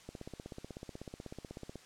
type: click train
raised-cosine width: 2 ms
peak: -30 dBFS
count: 28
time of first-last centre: 0.09-1.757 s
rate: 16.2 Hz
effects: white hiss -58 dBFS RMS until 1.85 s + low-pass 7000 Hz 12 dB/octave